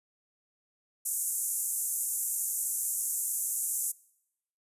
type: band-pass noise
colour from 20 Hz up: white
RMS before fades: -32 dBFS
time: 1.05-3.92 s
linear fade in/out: 10 ms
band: 6900 to 13000 Hz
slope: 48 dB/octave
effects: noise-tail reverb RT60 0.8 s tail -23 dB re dry + resampled to 32000 Hz